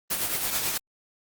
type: noise with tremolo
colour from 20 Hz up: white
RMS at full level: -25 dBFS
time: 0.1-0.78 s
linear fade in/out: 10 ms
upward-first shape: triangle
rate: 9.2 Hz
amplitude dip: 55%
effects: Opus 24 kbps

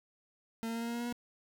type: tone with pitch steps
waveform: 40% pulse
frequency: 226.8 / 228.8 / 230.8 / 232.8 / 234.8 / 236.8 / 238.9 / 241 Hz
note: A#3 / A#3 / A#3 / A#3 / A#3 / A#3 / A#3 / B3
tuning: -47 / -32 / -17 / -2 / +13 / +27 / +43 / -42 cents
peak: -34 dBFS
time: 0.63-1.126 s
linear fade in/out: 0 ms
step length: 62 ms
effects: none

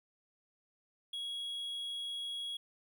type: tone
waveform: triangle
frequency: 3322 Hz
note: G#7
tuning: in tune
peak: -36 dBFS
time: 1.13-2.57 s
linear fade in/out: 5 ms
effects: 13-bit

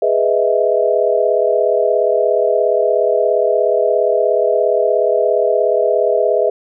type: chord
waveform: sine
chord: E major seventh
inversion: first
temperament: equal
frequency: 415.3 / 493.9 / 622.3 / 659.3 Hz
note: G#4 / B4 / D#5 / E5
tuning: 0 / 0 / 0 / 0 cents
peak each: -17 dBFS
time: 0.02-6.5 s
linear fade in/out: 5 ms
effects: none

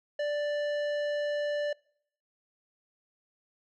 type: tone with tanh clipping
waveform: triangle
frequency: 587.3 Hz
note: D5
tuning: in tune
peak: -30 dBFS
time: 0.19-1.73 s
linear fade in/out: 5 ms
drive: 17 dB
effects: noise-tail reverb RT60 0.7 s tail -26 dB re dry

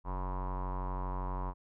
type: tone with low-pass filter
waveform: square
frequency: 46.27 Hz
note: F#1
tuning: 1 cent sharp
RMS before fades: -36 dBFS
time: 0.04-1.54 s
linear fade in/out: 50 ms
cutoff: 1000 Hz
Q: 8.2
effects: none

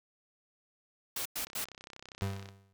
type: noise bursts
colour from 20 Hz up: white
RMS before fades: -36 dBFS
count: 3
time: 1.16-1.645 s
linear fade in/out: 5 ms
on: 95 ms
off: 100 ms
type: click train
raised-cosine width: 0.2 ms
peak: -30 dBFS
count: 34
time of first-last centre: 1.47-2.489 s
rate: 32.4 Hz
type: tone with exponential decay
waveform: 35% pulse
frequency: 98 Hz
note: G2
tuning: in tune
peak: -27 dBFS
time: 2.22-2.73 s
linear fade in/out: 0 ms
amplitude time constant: 110 ms
effects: none

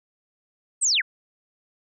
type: linear sweep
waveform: sine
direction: down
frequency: 8610 to 1332 Hz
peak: -18 dBFS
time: 0.81-1.02 s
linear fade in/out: 20 ms
effects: none

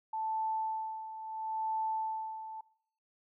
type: tone with tremolo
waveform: sine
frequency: 880 Hz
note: A5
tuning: in tune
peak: -30 dBFS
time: 0.13-2.61 s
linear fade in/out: 5 ms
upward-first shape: sine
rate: 0.74 Hz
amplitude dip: 70%
effects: noise-tail reverb RT60 0.7 s tail -22 dB re dry

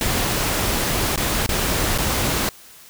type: noise with dropouts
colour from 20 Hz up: pink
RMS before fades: -21 dBFS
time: 0.01-2.49 s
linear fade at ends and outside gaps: 1 ms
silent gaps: 1.16-1.176 / 1.463-1.491 / 1.978-1.984 s
effects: white hiss -45 dBFS RMS until 2.89 s

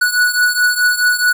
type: beating tone pair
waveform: square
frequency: 1471 / 1475.7 Hz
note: F#6 / F#6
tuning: -11 / -5 cents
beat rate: 4.7 Hz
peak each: -14 / -17 dBFS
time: 0.01-1.33 s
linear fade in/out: 10 ms
effects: 8-bit

